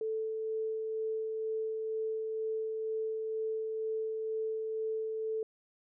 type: tone with tremolo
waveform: sine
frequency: 440 Hz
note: A4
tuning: in tune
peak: -31 dBFS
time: 0.01-5.43 s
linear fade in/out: 2 ms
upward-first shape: sine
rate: 2.1 Hz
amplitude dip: 25%
effects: none